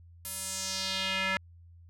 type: tone with band-pass filter sweep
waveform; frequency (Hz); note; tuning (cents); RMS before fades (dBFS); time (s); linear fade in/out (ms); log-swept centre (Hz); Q
square; 190.5; G3; -49; -33; 0.25-1.37; 0; 12000 to 1900; 2.1
effects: added 85 Hz sine -51 dBFS peak until 1.89 s